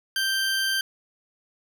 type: tone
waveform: 20% pulse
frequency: 1568 Hz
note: G6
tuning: in tune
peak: -18 dBFS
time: 0.16-0.81 s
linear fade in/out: 2 ms
effects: none